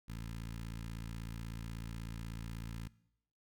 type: tone with notch filter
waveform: 15% pulse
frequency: 56.3 Hz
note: A1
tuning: 40 cents sharp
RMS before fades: -44 dBFS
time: 0.08-2.88 s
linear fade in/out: 10 ms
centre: 620 Hz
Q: 0.75
effects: noise-tail reverb RT60 0.8 s tail -21 dB re dry